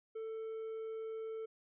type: tone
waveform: triangle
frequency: 444 Hz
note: A4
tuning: 16 cents sharp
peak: -38 dBFS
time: 0.15-1.46 s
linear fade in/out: 10 ms
effects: resampled to 8000 Hz